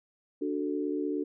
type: chord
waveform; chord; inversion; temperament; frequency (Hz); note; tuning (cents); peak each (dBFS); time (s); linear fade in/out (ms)
sine; D major; none; equal; 293.7 / 370 / 440; D4 / F#4 / A4; 0 / 0 / 0; -31 / -34 / -35; 0.41-1.24; 10
effects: none